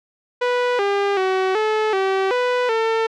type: tone with pitch steps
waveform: sawtooth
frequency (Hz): 492.1 / 401.3 / 377.1 / 432.3 / 384.5 / 495.6 / 449.2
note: B4 / G4 / F#4 / A4 / G4 / B4 / A4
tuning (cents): -6 / +41 / +33 / -31 / -33 / +6 / +36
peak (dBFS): -13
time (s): 0.41-3.07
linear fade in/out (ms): 10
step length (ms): 380
effects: low-pass 3000 Hz 12 dB/octave